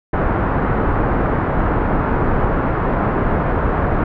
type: low-pass noise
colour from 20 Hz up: pink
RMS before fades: -17 dBFS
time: 0.13-4.04 s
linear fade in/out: 5 ms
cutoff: 1500 Hz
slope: 24 dB/octave
effects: none